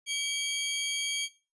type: tone pair together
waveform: sawtooth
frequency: 2288 / 3236 Hz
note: D7 / G#7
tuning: -46 / -46 cents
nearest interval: tritone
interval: 600 cents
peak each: -30 / -28 dBFS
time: 0.06-1.29 s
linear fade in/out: 50 ms
effects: noise-tail reverb RT60 0.3 s tail -17 dB re dry + resampled to 24000 Hz

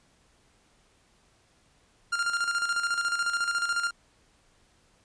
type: tone with tremolo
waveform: 45% pulse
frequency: 1396.9 Hz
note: F6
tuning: in tune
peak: -24 dBFS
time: 2.12-3.91 s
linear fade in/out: 10 ms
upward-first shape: square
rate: 14 Hz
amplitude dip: 55%
effects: pink hiss -64 dBFS RMS until 5.04 s + resampled to 22050 Hz

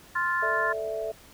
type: harmonic tone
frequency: 349.2 Hz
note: F4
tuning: in tune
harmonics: 3 / 4 / 5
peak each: -28 / -31 / -27 dBFS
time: 0.15-0.73 s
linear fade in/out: 10 ms
type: chord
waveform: sine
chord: A suspended fourth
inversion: none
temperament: equal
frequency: 440 / 587.3 / 659.3 Hz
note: A4 / D5 / E5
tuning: 0 / 0 / 0 cents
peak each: -33 / -37 / -31 dBFS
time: 0.42-1.12 s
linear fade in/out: 10 ms
effects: pink hiss -52 dBFS RMS until 1.33 s

